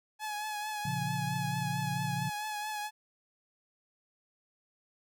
sawtooth tone with vibrato, 846 Hz, G#5, 32 cents sharp, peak -31 dBFS, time 0.19-2.91 s, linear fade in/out 50 ms, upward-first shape triangle, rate 4.5 Hz, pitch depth 39 cents each way
sine chord, Bb minor, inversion none, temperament just, 116.54 / 139.85 / 174.81 Hz, Bb2 / Db3 / F3, 0 / +16 / +2 cents, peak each -39 / -35 / -37 dBFS, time 0.85-2.3 s, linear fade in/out 5 ms
effects none

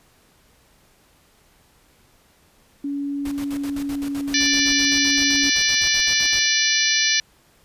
sine tone with pitch glide, 282.8 to 280.8 Hz, C#4 to C#4, +35 to +22 cents, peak -23 dBFS, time 2.84-5.5 s, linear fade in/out 5 ms, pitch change -13 cents, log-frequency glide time 3.3-4.67 s
pink noise with tremolo, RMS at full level -36 dBFS, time 3.25-6.46 s, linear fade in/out 5 ms, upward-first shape square, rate 7.8 Hz, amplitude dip 80%
harmonic tone, 587.3 Hz, D5, in tune, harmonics 3 / 4 / 5 / 6 / 7 / 8 / 9 / 10, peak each -24 / -24 / -27 / -27 / -24 / -27 / -26 / -23 dBFS, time 4.34-7.2 s, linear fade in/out 2 ms
effects pink hiss -57 dBFS RMS until 7.64 s + resampled to 32000 Hz

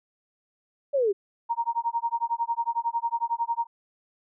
sine linear sweep, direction down, 585 to 375.6 Hz, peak -20 dBFS, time 0.93-1.13 s, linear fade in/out 20 ms
sine tone with tremolo, 932.3 Hz, A#5, in tune, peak -21 dBFS, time 1.49-3.67 s, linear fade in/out 20 ms, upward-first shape sine, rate 11 Hz, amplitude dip 100%
effects none

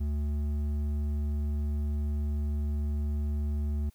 sine tone with hard clipping, 73.4 Hz, D2, in tune, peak -29 dBFS, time 0-3.9 s, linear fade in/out 10 ms, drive 7 dB, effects white hiss -67 dBFS RMS until 3.94 s

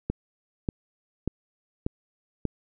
click train, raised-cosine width 3 ms, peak -13 dBFS, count 5, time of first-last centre 0.1-2.453 s, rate 1.7 Hz, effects none

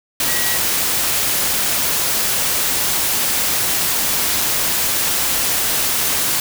sine tone in noise, 1922 Hz, B6, 48 cents flat, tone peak -25 dBFS, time 0.28-0.57 s, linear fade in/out 2 ms, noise white, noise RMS -18 dBFS, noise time 0.2-6.4 s, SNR -10 dB, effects none

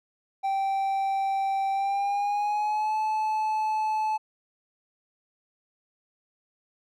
triangle tone with pitch glide, 780 to 865.5 Hz, G5 to A5, -9 to -29 cents, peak -22 dBFS, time 0.43-4.18 s, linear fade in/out 20 ms, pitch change +180 cents, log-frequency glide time 1.72-2.96 s, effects none

